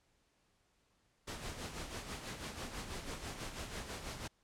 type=noise with tremolo; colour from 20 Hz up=pink; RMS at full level=-42 dBFS; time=1.27-4.28 s; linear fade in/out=10 ms; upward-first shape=sine; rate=6.1 Hz; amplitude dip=55%; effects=pink hiss -75 dBFS RMS until 4.43 s + low-pass 9000 Hz 12 dB/octave